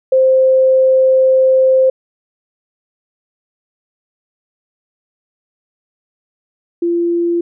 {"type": "tone pair in turn", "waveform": "sine", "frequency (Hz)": [523, 342.8], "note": ["C5", "F4"], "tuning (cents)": [-1, -32], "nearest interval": "perfect fifth", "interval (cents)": 731, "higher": "first", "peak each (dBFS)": [-7, -12], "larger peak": "first", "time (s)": [[0.12, 1.9], [6.82, 7.41]], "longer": "first", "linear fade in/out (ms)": 5, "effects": []}